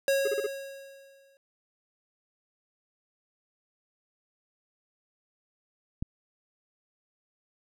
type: tone with exponential decay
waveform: square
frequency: 548 Hz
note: C#5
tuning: 20 cents flat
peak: -22 dBFS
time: 0.08-1.37 s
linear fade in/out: 1 ms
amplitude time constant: 280 ms
type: tone bursts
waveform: triangle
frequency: 420 Hz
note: G#4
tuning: 19 cents sharp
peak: -24 dBFS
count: 4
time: 0.25-0.466 s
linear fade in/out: 5 ms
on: 27 ms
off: 36 ms
type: click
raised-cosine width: 5 ms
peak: -19 dBFS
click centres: 6.025 s
effects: none